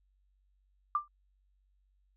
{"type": "tone with exponential decay", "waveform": "sine", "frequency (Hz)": 1185, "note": "D6", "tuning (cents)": 15, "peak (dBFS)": -23, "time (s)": [0.95, 1.08], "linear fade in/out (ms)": 2, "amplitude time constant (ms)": 27, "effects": ["added 48 Hz sine -68 dBFS peak until 2.16 s"]}